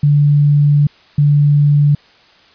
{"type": "tone pair in turn", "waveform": "sine", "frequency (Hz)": [145.7, 145.7], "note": ["D3", "D3"], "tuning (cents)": [-13, -13], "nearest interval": "unison", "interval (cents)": 0, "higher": "neither", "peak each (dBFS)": -7, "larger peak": "neither", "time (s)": [[0.03, 0.87], [1.18, 1.95]], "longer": "first", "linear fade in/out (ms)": 5, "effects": ["white hiss -47 dBFS RMS until 2.54 s", "resampled to 11025 Hz"]}